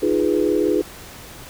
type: chord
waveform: sine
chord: F half-diminished seventh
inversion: third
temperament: equal with one note detuned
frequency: 309 / 349.2 / 415.3 / 493.9 Hz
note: Eb4 / F4 / Ab4 / Cb5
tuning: -12 / 0 / 0 / 0 cents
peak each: -21 / -21 / -20 / -24 dBFS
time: 0.02-0.82 s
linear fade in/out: 10 ms
effects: pink hiss -39 dBFS RMS until 1.49 s